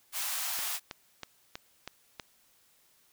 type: high-pass noise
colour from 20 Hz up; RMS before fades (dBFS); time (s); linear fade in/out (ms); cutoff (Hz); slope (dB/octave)
white; -34; 0.12-0.8; 50; 660; 48
type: click train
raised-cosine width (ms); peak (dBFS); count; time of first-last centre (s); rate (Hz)
0.2; -21; 6; 0.59-2.198; 3.11
effects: white hiss -66 dBFS RMS until 3.12 s

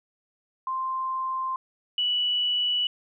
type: tone pair in turn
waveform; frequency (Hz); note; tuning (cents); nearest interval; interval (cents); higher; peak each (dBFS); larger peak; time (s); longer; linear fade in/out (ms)
sine; 1046.5 / 2952; C6 / F#7; 0 / -5; octave + tritone; 1795; second; -26 / -22; second; 0.67-1.56 / 1.98-2.87; neither; 2
effects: none

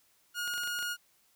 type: tone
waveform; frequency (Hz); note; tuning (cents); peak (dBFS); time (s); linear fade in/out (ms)
sawtooth; 1434; F6; +45; -29; 0.34-0.97; 50
type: clicks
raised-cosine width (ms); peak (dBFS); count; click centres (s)
0.2; -28; 7; 0.477 / 0.538 / 0.579 / 0.635 / 0.675 / 0.789 / 0.827
effects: white hiss -68 dBFS RMS until 1.35 s

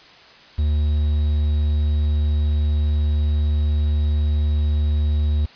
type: tone with quantisation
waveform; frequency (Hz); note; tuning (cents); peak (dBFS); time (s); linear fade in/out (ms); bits
triangle; 75; D2; +37; -14; 0.58-5.46; 10; 7
effects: white hiss -46 dBFS RMS until 5.55 s + resampled to 11025 Hz

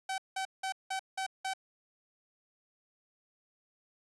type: tone bursts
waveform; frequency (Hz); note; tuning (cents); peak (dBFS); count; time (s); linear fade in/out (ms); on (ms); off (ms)
sawtooth; 765; G5; -42; -29; 6; 0.09-1.536; 5; 91; 180
effects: resampled to 24000 Hz

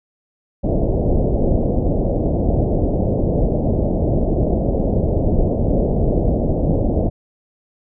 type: low-pass noise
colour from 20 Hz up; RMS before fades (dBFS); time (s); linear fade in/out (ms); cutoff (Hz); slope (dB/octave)
pink; -17; 0.63-7.1; 20; 670; 48
effects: none

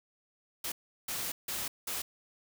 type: noise bursts at uneven times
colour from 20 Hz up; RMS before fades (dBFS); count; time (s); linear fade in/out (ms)
white; -36; 4; 0.64-0.72 / 1.08-1.32 / 1.48-1.68 / 1.87-2.02; 5
effects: none

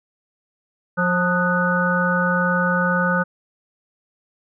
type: harmonic tone with a mistuned harmonic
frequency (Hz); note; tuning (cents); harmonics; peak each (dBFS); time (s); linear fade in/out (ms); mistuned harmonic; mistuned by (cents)
177.8; F3; +31; 1 / 3 / 5 / 7 / 8; -21 / -24 / -28 / -24 / -21; 0.97-3.24; 20; 8; +72
effects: none

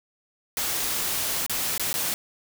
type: noise with dropouts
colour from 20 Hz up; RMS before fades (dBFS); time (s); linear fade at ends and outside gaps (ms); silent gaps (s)
white; -27; 0.57-2.14; 1; 1.464-1.496 / 1.779-1.796 / 1.93-1.94
effects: none

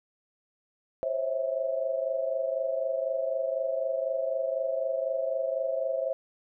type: tone cluster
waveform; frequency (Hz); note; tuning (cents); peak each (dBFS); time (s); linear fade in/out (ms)
sine; 526 / 550 / 652; C5 / C#5 / E5; +9 / -14 / -19; -30 / -33 / -31; 1.03-6.13; 0
effects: none

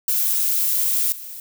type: noise with level steps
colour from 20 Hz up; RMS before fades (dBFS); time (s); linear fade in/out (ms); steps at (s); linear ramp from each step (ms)
violet; -20 / -35; 0.08-1.4; 2; 1.12; 2
effects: none

